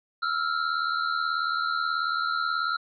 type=tone pair together; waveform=square; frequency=1318.5 / 1396.9 Hz; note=E6 / F6; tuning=0 / 0 cents; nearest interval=minor second; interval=100 cents; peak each=-29 / -28 dBFS; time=0.22-2.77 s; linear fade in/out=10 ms; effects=resampled to 11025 Hz